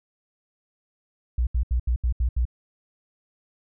sine tone bursts, 60.4 Hz, B1, 38 cents flat, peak -19 dBFS, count 7, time 1.38-2.453 s, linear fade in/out 5 ms, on 89 ms, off 75 ms, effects none

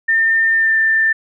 sine tone with pitch glide, 1806 to 1784.2 Hz, A6 to A6, +45 to +24 cents, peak -11 dBFS, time 0.08-1.13 s, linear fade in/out 10 ms, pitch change -21 cents, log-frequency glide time 0.5-0.76 s, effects none

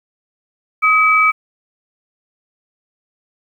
sine tone pair together, 1264.4 / 2299 Hz, D#6 / D7, +27 / -37 cents, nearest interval minor seventh, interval 1036 cents, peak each -12 dBFS, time 0.82-1.32 s, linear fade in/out 20 ms, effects 8-bit

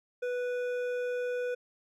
triangle tone with hard clipping, 493 Hz, B4, 3 cents flat, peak -32 dBFS, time 0.22-1.55 s, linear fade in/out 10 ms, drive 13 dB, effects none

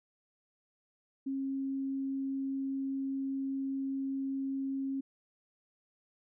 sine tone, 270.5 Hz, C#4, 42 cents flat, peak -32 dBFS, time 1.26-5.01 s, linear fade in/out 10 ms, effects none

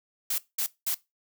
blue noise bursts, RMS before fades -28 dBFS, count 3, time 0.3-0.946 s, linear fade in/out 5 ms, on 82 ms, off 200 ms, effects noise-tail reverb RT60 0.2 s tail -19 dB re dry

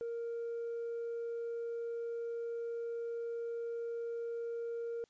triangle tone with tanh clipping, 466.2 Hz, A#4, in tune, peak -37 dBFS, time 0.01-5.04 s, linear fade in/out 0 ms, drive 6 dB, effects white hiss -74 dBFS RMS until 5.09 s + resampled to 16000 Hz

